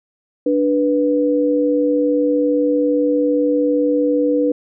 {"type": "tone pair together", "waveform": "sine", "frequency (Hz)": [293.7, 491.2], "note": ["D4", "B4"], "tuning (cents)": [0, -9], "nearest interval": "major sixth", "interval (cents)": 891, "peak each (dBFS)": -16, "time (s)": [0.46, 4.52], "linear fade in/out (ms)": 5, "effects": []}